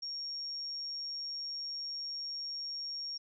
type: tone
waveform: sine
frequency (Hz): 5550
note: F8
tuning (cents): -12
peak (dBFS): -37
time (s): 0.02-3.18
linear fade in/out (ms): 10
effects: none